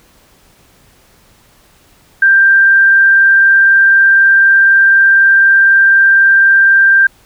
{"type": "tone", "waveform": "sine", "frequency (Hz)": 1581, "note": "G6", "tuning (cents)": 14, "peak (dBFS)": -4, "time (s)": [2.22, 7.07], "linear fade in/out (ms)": 5, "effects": ["pink hiss -48 dBFS RMS until 7.25 s"]}